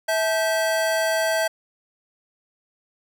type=tone cluster; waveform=square; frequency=651 / 865 / 1560 Hz; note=E5 / A5 / G6; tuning=-22 / -30 / -9 cents; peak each=-22 / -30 / -27 dBFS; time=0.08-1.48 s; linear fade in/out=10 ms; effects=none